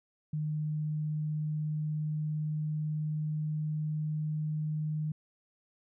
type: tone with pitch glide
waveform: sine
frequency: 152.6 to 153.57 Hz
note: D#3 to D#3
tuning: -33 to -22 cents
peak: -30 dBFS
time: 0.33-5.12 s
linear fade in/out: 5 ms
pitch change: +11 cents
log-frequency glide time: 0.81-4.97 s
effects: none